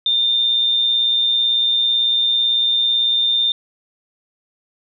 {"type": "tone with amplitude modulation", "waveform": "sine", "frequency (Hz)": 3610, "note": "A7", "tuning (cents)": 44, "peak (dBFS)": -12, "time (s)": [0.06, 3.52], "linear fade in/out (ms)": 2, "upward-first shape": "sine", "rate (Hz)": 118, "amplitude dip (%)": 40, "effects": []}